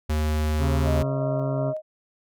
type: tone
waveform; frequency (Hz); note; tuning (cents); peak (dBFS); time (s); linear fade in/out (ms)
square; 76.7; D#2; -24; -22; 0.09-1.03; 10
type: harmonic tone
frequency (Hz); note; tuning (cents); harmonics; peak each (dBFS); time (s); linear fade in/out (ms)
136.1; C#3; -31; 1 / 2 / 3 / 4 / 5 / 7 / 8 / 9 / 10; -25 / -31 / -35 / -37 / -39 / -42 / -43 / -44 / -45; 0.58-1.74; 50
type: tone with tremolo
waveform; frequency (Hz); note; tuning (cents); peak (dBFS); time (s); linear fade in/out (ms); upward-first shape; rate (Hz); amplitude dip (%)
sine; 622.3; D#5; 0; -26; 0.84-1.82; 50; square; 2.7; 30
effects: none